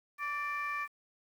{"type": "tone cluster", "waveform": "sine", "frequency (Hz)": [1160, 1779, 2357], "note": ["D6", "A6", "D7"], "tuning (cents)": [-22, 19, 6], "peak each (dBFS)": [-35, -38, -38], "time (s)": [0.18, 0.88], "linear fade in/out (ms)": 50, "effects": ["tanh soft clip ceiling -27 dBFS", "10-bit"]}